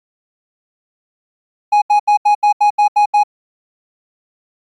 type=tone bursts; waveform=triangle; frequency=830.6 Hz; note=G#5; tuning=in tune; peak=-6 dBFS; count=9; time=1.72-3.235 s; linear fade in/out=10 ms; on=99 ms; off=78 ms; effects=AAC 32 kbps